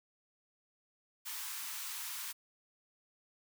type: high-pass noise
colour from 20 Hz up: white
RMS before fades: -42 dBFS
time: 1.25-2.33 s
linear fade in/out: 20 ms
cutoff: 850 Hz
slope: 96 dB/octave
effects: none